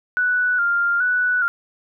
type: tone with vibrato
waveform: sine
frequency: 1439 Hz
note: F#6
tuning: 49 cents flat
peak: -16 dBFS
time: 0.17-1.48 s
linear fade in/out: 0 ms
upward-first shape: square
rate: 1.2 Hz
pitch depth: 50 cents each way
effects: none